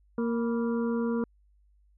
harmonic tone with a mistuned harmonic, 232.8 Hz, A#3, 2 cents flat, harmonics 1 / 2 / 4 / 5 / 6, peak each -27 / -31 / -42 / -44 / -45 dBFS, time 0.18-1.24 s, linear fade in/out 2 ms, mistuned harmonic 4, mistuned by +85 cents, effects added 50 Hz sine -60 dBFS peak until 1.97 s

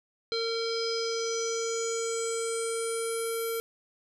square tone with low-pass filter sweep, 457 Hz, A#4, 34 cents flat, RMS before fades -31 dBFS, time 0.32-3.6 s, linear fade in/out 0 ms, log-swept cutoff 4200 to 12000 Hz, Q 7.7, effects none

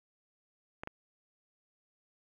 clicks, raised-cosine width 0.5 ms, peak -24 dBFS, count 2, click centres 0.835 / 0.874 s, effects 9-bit

